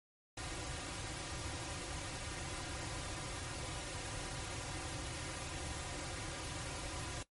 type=noise with comb filter; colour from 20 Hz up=pink; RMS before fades=-43 dBFS; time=0.37-7.23 s; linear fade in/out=5 ms; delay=4.6 ms; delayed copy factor=-0.85; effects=noise-tail reverb RT60 0.1 s tail -17 dB re dry + MP3 48 kbps